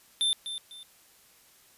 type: tone with echo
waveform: square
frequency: 3563 Hz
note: A7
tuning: 21 cents sharp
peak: -24 dBFS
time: 0.21-0.33 s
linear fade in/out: 0 ms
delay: 250 ms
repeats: 2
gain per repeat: -10 dB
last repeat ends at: 0.83 s
effects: white hiss -59 dBFS RMS until 1.77 s + resampled to 32000 Hz